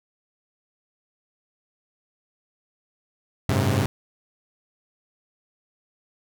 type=tone cluster; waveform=sawtooth; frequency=95 / 105.1 / 132.8 Hz; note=F#2 / G#2 / C3; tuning=+46 / +21 / +26 cents; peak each=-20 dBFS; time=3.49-3.86 s; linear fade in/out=0 ms; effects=none